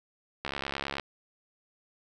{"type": "click train", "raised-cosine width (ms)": 0.3, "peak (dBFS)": -16, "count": 39, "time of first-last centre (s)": [0.45, 0.998], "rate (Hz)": 69.4, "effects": []}